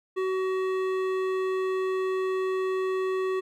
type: tone with hard clipping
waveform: sine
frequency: 376.4 Hz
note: F#4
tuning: 30 cents sharp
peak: -27 dBFS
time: 0.16-3.41 s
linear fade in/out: 20 ms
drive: 13 dB
effects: none

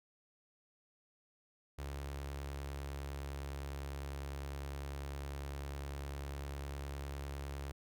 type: tone with notch filter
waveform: sawtooth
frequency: 69.9 Hz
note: C#2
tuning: 15 cents sharp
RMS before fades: -43 dBFS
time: 1.78-7.72 s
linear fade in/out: 10 ms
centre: 210 Hz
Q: 1.7
effects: none

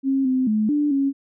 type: tone with pitch steps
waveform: sine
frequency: 269.7 / 258.4 / 214.5 / 294 / 275.4 Hz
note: C#4 / C4 / A3 / D4 / C#4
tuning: -47 / -21 / -44 / +2 / -11 cents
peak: -17 dBFS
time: 0.03-1.13 s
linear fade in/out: 50 ms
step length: 220 ms
effects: none

